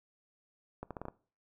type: accelerating click train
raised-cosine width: 1 ms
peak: -26 dBFS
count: 6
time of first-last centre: 0.83-1.084 s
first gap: 77 ms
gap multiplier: 0.79
effects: noise-tail reverb RT60 0.4 s tail -20 dB re dry